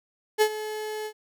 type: tone with ADSR envelope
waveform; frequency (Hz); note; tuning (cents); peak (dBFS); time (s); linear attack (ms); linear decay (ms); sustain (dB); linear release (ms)
35% pulse; 429; A4; -44; -14; 0.38-1.13; 35; 69; -15; 72
effects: none